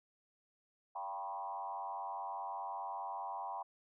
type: tone with frequency modulation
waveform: sine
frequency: 880 Hz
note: A5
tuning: in tune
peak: -39 dBFS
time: 0.95-3.63 s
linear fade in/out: 10 ms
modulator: 95.1 Hz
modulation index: 1.9
effects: none